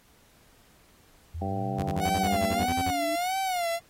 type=linear sweep; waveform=sine; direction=up; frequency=77.78 to 309.3 Hz; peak=-32 dBFS; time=1.34-3.16 s; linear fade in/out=10 ms
type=harmonic tone; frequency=97.4 Hz; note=G2; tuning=11 cents flat; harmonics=2 / 3 / 4 / 5 / 6 / 7 / 8; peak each=-34 / -38 / -40 / -41 / -43 / -37 / -34 dBFS; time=1.41-2.66 s; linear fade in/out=10 ms
type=tone bursts; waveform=sawtooth; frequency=88.4 Hz; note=F2; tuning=22 cents sharp; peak=-25 dBFS; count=13; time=1.78-2.911 s; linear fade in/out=10 ms; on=51 ms; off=39 ms
type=tone with vibrato; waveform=45% pulse; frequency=720 Hz; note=F#5; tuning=47 cents flat; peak=-26 dBFS; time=1.99-3.8 s; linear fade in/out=50 ms; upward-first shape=sine; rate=1.6 Hz; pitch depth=120 cents each way
effects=pink hiss -60 dBFS RMS until 3.89 s + AAC 48 kbps